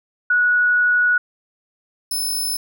sine / 15% pulse tone pair in turn, 1464 / 5258 Hz, F#6 / E8, -19 / -5 cents, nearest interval octave + minor seventh, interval 2214 cents, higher second, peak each -13 / -15 dBFS, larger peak first, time 0.3-1.18 / 2.11-2.57 s, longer first, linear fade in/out 5 ms, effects none

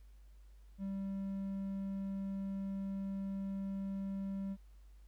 triangle tone, 195 Hz, G3, 9 cents flat, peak -35 dBFS, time 0.78-4.57 s, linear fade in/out 50 ms, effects added 50 Hz sine -55 dBFS peak until 5.07 s + pink hiss -75 dBFS RMS until 5.07 s

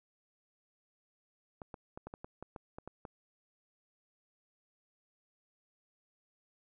clicks, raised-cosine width 1 ms, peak -30 dBFS, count 11, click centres 1.618 / 1.742 / 1.975 / 2.07 / 2.139 / 2.245 / 2.426 / 2.562 / 2.785 / 2.876 / 3.052 s, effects none

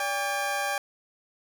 20% pulse tone pair together, 575.8 / 802 Hz, D5 / G5, -34 / +39 cents, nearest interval tritone, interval 573 cents, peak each -27 / -23 dBFS, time 0-0.78 s, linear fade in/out 2 ms, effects none

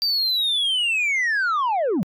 sine linear sweep, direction down, 4699 to 155.56 Hz, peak -16 dBFS, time 0.02-2.03 s, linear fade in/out 0 ms, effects tanh soft clip ceiling -18 dBFS

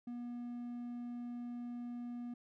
triangle tone, 241.1 Hz, B3, 41 cents flat, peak -39 dBFS, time 0.07-2.34 s, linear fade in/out 5 ms, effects none

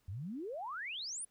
sine exponential sweep, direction up, 84.6 to 10340 Hz, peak -39 dBFS, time 0.08-1.25 s, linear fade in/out 5 ms, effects pink hiss -75 dBFS RMS until 1.3 s

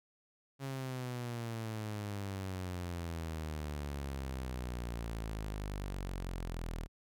sawtooth exponential sweep, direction down, 137.7 to 39.63 Hz, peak -34 dBFS, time 0.59-6.88 s, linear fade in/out 50 ms, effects none

